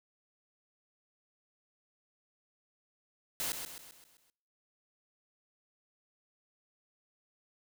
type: noise with echo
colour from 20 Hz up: white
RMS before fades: -35 dBFS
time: 3.4-3.52 s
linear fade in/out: 0 ms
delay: 130 ms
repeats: 6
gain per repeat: -6 dB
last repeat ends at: 4.3 s
effects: noise-tail reverb RT60 0.8 s tail -25 dB re dry